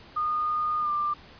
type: tone with pitch glide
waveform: sine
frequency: 1225 to 1188.1 Hz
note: D#6 to D6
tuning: -27 to +20 cents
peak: -24 dBFS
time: 0.16-1.14 s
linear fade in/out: 10 ms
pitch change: -53 cents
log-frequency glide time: 0.8-0.9 s
effects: pink hiss -50 dBFS RMS until 1.39 s + resampled to 11025 Hz